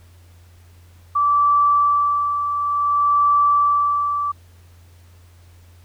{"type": "tone with tremolo", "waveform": "sine", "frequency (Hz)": 1161, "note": "D6", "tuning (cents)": -20, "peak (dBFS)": -12, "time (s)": [1.15, 4.32], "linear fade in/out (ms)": 10, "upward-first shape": "sine", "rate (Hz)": 0.56, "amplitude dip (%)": 55, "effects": ["added 87 Hz sine -45 dBFS peak until 5.84 s", "pink hiss -56 dBFS RMS until 5.84 s"]}